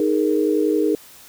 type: chord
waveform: sine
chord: D# suspended fourth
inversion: none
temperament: equal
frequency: 311.1 / 415.3 / 466.2 Hz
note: D#4 / G#4 / A#4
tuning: 0 / 0 / 0 cents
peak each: -19 / -20 / -22 dBFS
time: 0-0.95 s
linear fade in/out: 2 ms
effects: white hiss -45 dBFS RMS until 1.28 s